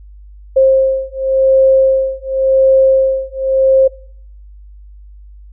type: beating tone pair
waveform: sine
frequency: 531 / 531.91 Hz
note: C5 / C5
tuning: +25 / +28 cents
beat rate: 0.91 Hz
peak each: -11 dBFS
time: 0.56-3.88 s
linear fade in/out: 10 ms
effects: noise-tail reverb RT60 0.6 s tail -23 dB re dry + added 50 Hz sine -34 dBFS peak until 5.52 s